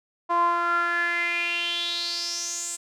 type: tone with band-pass filter sweep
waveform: sawtooth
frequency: 344.3 Hz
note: F4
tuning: 25 cents flat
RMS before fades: -26 dBFS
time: 0.29-2.77 s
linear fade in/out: 20 ms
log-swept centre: 920 to 8000 Hz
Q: 6.7
effects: none